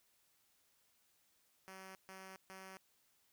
5% pulse tone bursts, 190 Hz, F#3, 46 cents sharp, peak -40 dBFS, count 3, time 1.68-2.77 s, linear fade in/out 0 ms, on 270 ms, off 140 ms, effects white hiss -75 dBFS RMS until 3.32 s

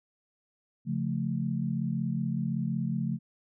sine chord, Db augmented, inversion none, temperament equal, 138.59 / 174.61 / 220 Hz, Db3 / F3 / A3, 0 / 0 / 0 cents, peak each -32 dBFS, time 0.85-3.19 s, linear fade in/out 50 ms, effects none

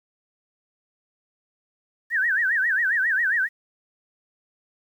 sine tone with vibrato, 1700 Hz, G#6, 40 cents sharp, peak -19 dBFS, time 2.1-3.49 s, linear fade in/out 50 ms, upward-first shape sine, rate 7.4 Hz, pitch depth 210 cents each way, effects 9-bit

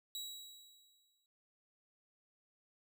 sawtooth tone with exponential decay, 3883 Hz, B7, 30 cents flat, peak -37 dBFS, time 0.15-1.26 s, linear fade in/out 1 ms, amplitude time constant 240 ms, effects none

